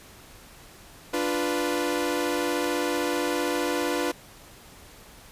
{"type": "chord", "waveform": "sawtooth", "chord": "B diminished", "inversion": "first", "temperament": "equal", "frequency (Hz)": [293.7, 349.2, 493.9], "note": ["D4", "F4", "B4"], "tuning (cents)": [0, 0, 0], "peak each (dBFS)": -25, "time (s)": [1.13, 4.12], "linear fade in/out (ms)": 10, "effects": ["pink hiss -49 dBFS RMS until 5.31 s", "resampled to 32000 Hz"]}